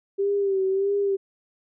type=tone with vibrato; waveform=sine; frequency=392 Hz; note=G4; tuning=in tune; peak=-20 dBFS; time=0.18-1.17 s; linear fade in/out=20 ms; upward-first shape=sine; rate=1.6 Hz; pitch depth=52 cents each way; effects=none